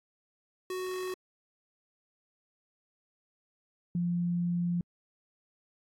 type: tone pair in turn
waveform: square / sine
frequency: 370 / 174.06 Hz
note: F#4 / F3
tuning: 0 / -6 cents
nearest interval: octave + minor second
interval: 1306 cents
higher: first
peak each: -34 / -27 dBFS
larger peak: second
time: 0.7-1.14 / 3.95-4.81 s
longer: second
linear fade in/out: 2 ms
effects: AAC 64 kbps